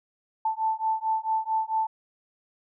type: beating tone pair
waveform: sine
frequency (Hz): 880 / 884.5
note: A5 / A5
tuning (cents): 0 / +9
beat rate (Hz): 4.5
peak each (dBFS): -27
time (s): 0.45-1.87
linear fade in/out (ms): 5
effects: none